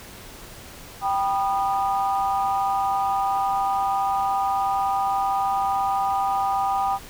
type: chord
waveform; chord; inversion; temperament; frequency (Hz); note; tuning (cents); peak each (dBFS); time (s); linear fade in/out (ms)
sine; G augmented; none; just; 784 / 980 / 1225; G5 / B5 / D#6; 0 / -14 / -27; -21 / -27 / -27; 1.01-6.99; 50
effects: tanh soft clip ceiling -12 dBFS + pink hiss -42 dBFS RMS until 7.09 s

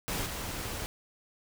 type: noise with level steps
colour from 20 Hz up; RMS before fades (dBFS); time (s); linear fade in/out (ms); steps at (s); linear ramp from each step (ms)
pink; -33 / -37; 0.08-0.86; 0; 0.26; 2
effects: none

